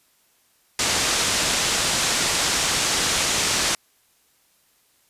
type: low-pass noise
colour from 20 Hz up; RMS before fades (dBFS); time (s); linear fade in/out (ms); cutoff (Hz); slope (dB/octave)
white; -22; 0.79-3.75; 2; 8000; 24
effects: white hiss -62 dBFS RMS until 5.09 s + resampled to 32000 Hz